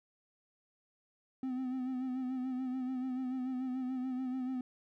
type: tone with vibrato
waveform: triangle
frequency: 256.7 Hz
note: C4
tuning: 33 cents flat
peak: -32 dBFS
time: 1.43-4.61 s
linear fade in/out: 2 ms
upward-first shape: sine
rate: 6.9 Hz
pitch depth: 43 cents each way
effects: none